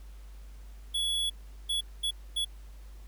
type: tone bursts at uneven times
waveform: square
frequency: 3382 Hz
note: G#7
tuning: 31 cents sharp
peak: -28 dBFS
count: 4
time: 0.94-1.3 / 1.69-1.81 / 2.03-2.11 / 2.36-2.45 s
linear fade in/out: 10 ms
effects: added 50 Hz sine -44 dBFS peak until 3.07 s + pink hiss -61 dBFS RMS until 3.07 s